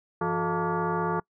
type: tone with frequency modulation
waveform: sine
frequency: 360 Hz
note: F#4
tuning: 47 cents flat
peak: -24 dBFS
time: 0.21-1.2 s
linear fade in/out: 5 ms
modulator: 265 Hz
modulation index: 3.6
effects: noise-tail reverb RT60 0.1 s tail -25 dB re dry